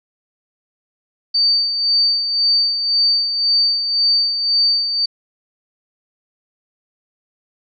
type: tone with tremolo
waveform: sine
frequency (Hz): 4600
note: D8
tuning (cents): -37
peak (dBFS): -11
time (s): 1.34-5.06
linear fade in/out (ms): 10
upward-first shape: sine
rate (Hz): 1.9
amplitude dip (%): 55
effects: none